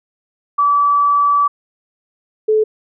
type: tone pair in turn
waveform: sine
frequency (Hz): 1152 / 432.6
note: D6 / A4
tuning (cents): -34 / -29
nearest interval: octave + perfect fourth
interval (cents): 1695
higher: first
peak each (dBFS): -10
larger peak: neither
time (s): 0.58-1.48 / 2.48-2.64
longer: first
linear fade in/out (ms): 10
effects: none